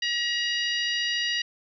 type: harmonic tone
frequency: 954 Hz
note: A#5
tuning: 40 cents sharp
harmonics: 2 / 3 / 4 / 5 / 6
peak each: -29 / -28 / -33 / -33 / -39 dBFS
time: 0.02-1.42 s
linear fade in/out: 5 ms
effects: none